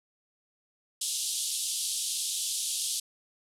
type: band-pass noise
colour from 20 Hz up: white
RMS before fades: -32 dBFS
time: 1.01-3 s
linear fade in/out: 5 ms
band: 3100 to 11000 Hz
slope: 48 dB/octave
effects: none